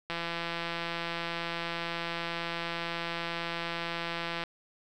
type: click train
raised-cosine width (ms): 0.3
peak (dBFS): -18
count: 734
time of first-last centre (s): 0.1-4.437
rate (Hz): 169
effects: 10-bit